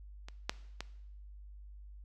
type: clicks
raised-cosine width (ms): 0.2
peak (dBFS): -29 / -14 / -21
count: 3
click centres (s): 0.285 / 0.495 / 0.806
effects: noise-tail reverb RT60 0.8 s tail -18 dB re dry + added 50 Hz sine -48 dBFS peak until 2.04 s